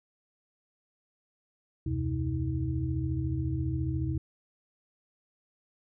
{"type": "tone cluster", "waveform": "sine", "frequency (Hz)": [75.2, 89.5, 128.4, 318.3], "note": ["D2", "F2", "C3", "D#4"], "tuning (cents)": [42, 43, -32, 39], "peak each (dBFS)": [-34, -35, -31, -35], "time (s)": [1.86, 4.18], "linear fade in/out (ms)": 5, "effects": []}